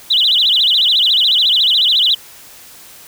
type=tone with vibrato; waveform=sine; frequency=3424 Hz; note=A7; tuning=48 cents flat; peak=-9 dBFS; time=0.1-2.15 s; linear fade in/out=10 ms; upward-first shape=sine; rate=14 Hz; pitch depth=280 cents each way; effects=white hiss -39 dBFS RMS until 3.07 s